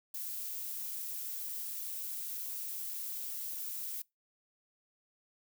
violet noise, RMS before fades -40 dBFS, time 0.14-4.02 s, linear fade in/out 5 ms, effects noise-tail reverb RT60 0.2 s tail -24 dB re dry

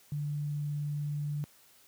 sine tone, 146.83 Hz, D3, in tune, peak -31 dBFS, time 0.12-1.44 s, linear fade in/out 0 ms, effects white hiss -61 dBFS RMS until 1.87 s + high-pass 60 Hz 12 dB/octave

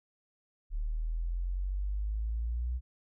sine exponential sweep, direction up, 36.71 to 62.5 Hz, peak -30 dBFS, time 0.7-2.81 s, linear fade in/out 50 ms, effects none

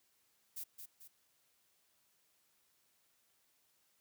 violet noise with echo, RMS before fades -44 dBFS, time 0.56-0.64 s, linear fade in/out 10 ms, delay 220 ms, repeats 2, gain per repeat -6 dB, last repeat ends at 1.08 s, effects white hiss -75 dBFS RMS until 4 s + high-pass 60 Hz 12 dB/octave

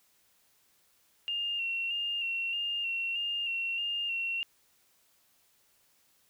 sine tone with vibrato, 2772 Hz, F7, 14 cents flat, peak -30 dBFS, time 1.28-4.43 s, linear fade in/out 0 ms, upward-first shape square, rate 1.6 Hz, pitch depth 28 cents each way, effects white hiss -68 dBFS RMS until 6.29 s

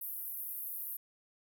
pink band-pass noise, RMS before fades -41 dBFS, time 0.01-0.97 s, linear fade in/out 5 ms, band 12000 to 16000 Hz, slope 48 dB/octave, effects none

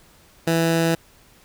15% pulse tone, 165.2 Hz, E3, 4 cents sharp, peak -11 dBFS, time 0.47-0.95 s, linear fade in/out 5 ms, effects pink hiss -53 dBFS RMS until 1.44 s

